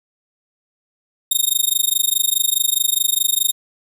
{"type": "tone with amplitude modulation", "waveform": "10% pulse", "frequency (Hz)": 3700, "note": "A#7", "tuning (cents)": -14, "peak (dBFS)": -4, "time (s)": [1.31, 3.52], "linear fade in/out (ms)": 5, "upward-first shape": "sine", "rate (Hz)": 24.8, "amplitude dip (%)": 100, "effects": []}